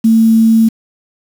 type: tone with quantisation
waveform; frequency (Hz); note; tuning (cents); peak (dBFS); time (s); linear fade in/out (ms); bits
sine; 224.3; A3; +34; -5; 0.04-0.69; 10; 5
effects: none